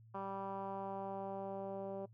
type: tone with low-pass filter sweep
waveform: 10% pulse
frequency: 195.2 Hz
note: G3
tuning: 7 cents flat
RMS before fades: -43 dBFS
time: 0.14-2.06 s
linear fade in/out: 10 ms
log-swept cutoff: 1100 to 570 Hz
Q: 2.2
effects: noise-tail reverb RT60 0.1 s tail -20 dB re dry + added 112 Hz sine -58 dBFS peak until 2.13 s